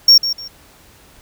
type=tone with echo; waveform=triangle; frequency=5520 Hz; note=F8; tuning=21 cents flat; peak=-3 dBFS; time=0.08-0.18 s; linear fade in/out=5 ms; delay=150 ms; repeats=2; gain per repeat=-12 dB; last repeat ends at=0.48 s; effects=pink hiss -47 dBFS RMS until 1.21 s